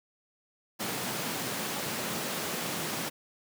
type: high-pass noise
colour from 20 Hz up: pink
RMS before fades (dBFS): -34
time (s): 0.79-3.1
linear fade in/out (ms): 20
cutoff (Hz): 140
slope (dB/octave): 24
effects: none